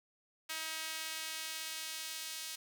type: tone with high-pass filter sweep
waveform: sawtooth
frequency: 318.2 Hz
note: D#4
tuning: 39 cents sharp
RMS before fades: -42 dBFS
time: 0.49-2.56 s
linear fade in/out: 10 ms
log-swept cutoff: 2000 to 3700 Hz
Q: 0.77
effects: none